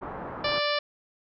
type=low-pass noise; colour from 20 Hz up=white; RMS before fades=-37 dBFS; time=0.01-0.6 s; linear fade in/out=20 ms; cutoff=1200 Hz; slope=24 dB/octave
type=harmonic tone; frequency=587.3 Hz; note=D5; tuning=in tune; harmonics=1 / 2 / 3 / 4 / 5 / 6 / 7 / 8 / 9; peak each=-28 / -31 / -33 / -34 / -35 / -36 / -36 / -37 / -38 dBFS; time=0.44-0.79 s; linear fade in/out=5 ms
effects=none